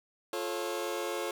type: chord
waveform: sawtooth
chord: F augmented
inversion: none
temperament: just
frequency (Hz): 349.2 / 436.5 / 545.7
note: F4 / A4 / C#5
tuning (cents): 0 / -14 / -27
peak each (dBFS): -33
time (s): 0.33-1.31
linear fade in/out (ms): 2
effects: none